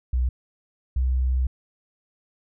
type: tone pair in turn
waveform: sine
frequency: 62.3 / 63.87 Hz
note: B1 / C2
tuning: +16 / -41 cents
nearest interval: unison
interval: 43 cents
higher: second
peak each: -19 dBFS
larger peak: neither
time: 0.13-0.29 / 0.96-1.47 s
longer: second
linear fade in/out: 5 ms
effects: none